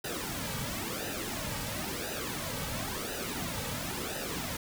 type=noise with flanger; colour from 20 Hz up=pink; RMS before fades=-36 dBFS; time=0.04-4.57 s; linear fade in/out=5 ms; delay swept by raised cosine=0.9 to 2.9 ms; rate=0.97 Hz; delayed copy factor=-0.7; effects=none